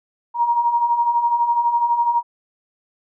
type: beating tone pair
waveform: sine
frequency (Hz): 936 / 948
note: A#5 / A#5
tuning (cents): +7 / +29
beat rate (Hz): 12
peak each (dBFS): -23 / -16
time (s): 0.34-2.23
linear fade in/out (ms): 50
effects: none